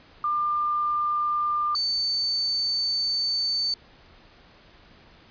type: tone pair in turn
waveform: sine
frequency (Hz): 1197 / 4529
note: D6 / C#8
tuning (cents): +33 / +36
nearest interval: octave + major seventh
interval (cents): 2303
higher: second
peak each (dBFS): -22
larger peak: neither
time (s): 0.24-1.75 / 1.75-3.74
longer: second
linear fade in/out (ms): 2
effects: pink hiss -53 dBFS RMS until 5.3 s + resampled to 11025 Hz